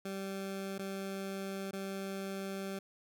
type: tone with dropouts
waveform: 20% pulse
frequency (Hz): 194.4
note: G3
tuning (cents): -14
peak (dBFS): -33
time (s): 0.05-2.79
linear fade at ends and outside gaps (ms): 5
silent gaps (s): 0.782-0.791 / 1.711-1.731
effects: none